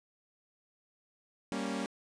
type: chord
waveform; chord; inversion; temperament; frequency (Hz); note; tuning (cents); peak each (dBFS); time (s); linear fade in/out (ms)
sawtooth; G diminished; none; equal; 196 / 233.1 / 277.2; G3 / Bb3 / Db4; 0 / 0 / 0; -34; 1.52-1.86; 0
effects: resampled to 22050 Hz